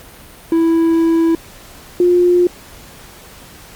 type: tone pair in turn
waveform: triangle / sine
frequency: 329.6 / 354.4 Hz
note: E4 / F4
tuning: 0 / +25 cents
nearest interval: minor second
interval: 125 cents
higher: second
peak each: -8 dBFS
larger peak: neither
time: 0.52-1.35 / 2-2.47 s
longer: first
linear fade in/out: 2 ms
effects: pink hiss -39 dBFS RMS until 3.75 s + Opus 48 kbps